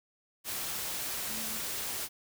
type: tone in noise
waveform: sine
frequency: 220 Hz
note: A3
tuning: in tune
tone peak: -45 dBFS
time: 1.27-1.61 s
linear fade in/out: 50 ms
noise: white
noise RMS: -36 dBFS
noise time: 0.44-2.09 s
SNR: -12 dB
effects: none